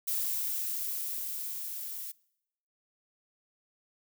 violet noise with level ramp, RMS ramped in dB -31 to -40 dBFS, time 0.07-2.12 s, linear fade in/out 10 ms, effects noise-tail reverb RT60 0.8 s tail -24 dB re dry

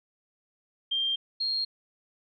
sine tone pair in turn, 3181 / 4238 Hz, G7 / C8, +25 / +21 cents, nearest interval perfect fourth, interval 496 cents, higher second, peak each -25 / -26 dBFS, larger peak first, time 0.91-1.16 / 1.4-1.65 s, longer neither, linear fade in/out 10 ms, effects none

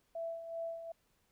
sine tone with tremolo, 664 Hz, E5, 12 cents sharp, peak -36 dBFS, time 0.15-0.92 s, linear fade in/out 5 ms, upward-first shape sine, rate 2.6 Hz, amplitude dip 60%, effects pink hiss -75 dBFS RMS until 1.31 s

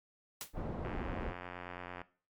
white noise with exponential decay, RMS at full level -37 dBFS, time 0.41-0.53 s, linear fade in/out 1 ms, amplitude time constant 25 ms
pink low-pass noise, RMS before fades -39 dBFS, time 0.53-1.34 s, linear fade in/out 50 ms, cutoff 800 Hz, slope 12 dB/octave
click train, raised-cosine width 0.5 ms, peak -28 dBFS, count 105, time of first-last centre 0.85-2.016 s, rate 89.2 Hz
effects noise-tail reverb RT60 0.4 s tail -18 dB re dry + MP3 96 kbps

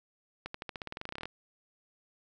accelerating click train, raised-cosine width 0.3 ms, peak -22 dBFS, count 18, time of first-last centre 0.46-1.256 s, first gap 84 ms, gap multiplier 0.92, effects none

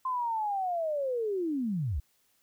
sine linear sweep, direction down, 1046.5 to 56.5 Hz, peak -28 dBFS, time 0.05-2 s, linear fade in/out 5 ms, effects white hiss -70 dBFS RMS until 2.42 s

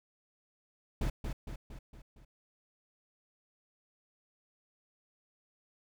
brown noise with echo, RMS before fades -31 dBFS, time 1.01-1.1 s, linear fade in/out 5 ms, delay 230 ms, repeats 5, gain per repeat -5 dB, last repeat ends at 2.25 s, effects none

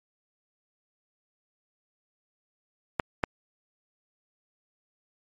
clicks, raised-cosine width 0.5 ms, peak -8 dBFS, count 2, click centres 2.998 / 3.238 s, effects MP3 64 kbps

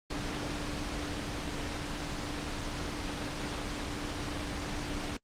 sine tone in noise, 293.7 Hz, D4, in tune, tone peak -40 dBFS, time 0.1-5.17 s, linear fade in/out 5 ms, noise pink, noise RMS -35 dBFS, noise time 0.1-5.17 s, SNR -8 dB, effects low-pass 6000 Hz 12 dB/octave + Opus 24 kbps

